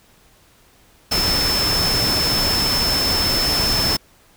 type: tone in noise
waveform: sine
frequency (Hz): 5274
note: E8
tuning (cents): 0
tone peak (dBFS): -18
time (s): 1.11-3.97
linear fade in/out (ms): 10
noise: pink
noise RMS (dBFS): -22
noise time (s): 1.11-3.97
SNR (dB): +1
effects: pink hiss -53 dBFS RMS until 4.36 s